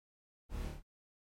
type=noise with echo; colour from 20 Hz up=brown; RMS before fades=-41 dBFS; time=0.49-0.72 s; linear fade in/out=50 ms; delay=27 ms; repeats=4; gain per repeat=-2 dB; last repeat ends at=0.828 s; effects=MP3 64 kbps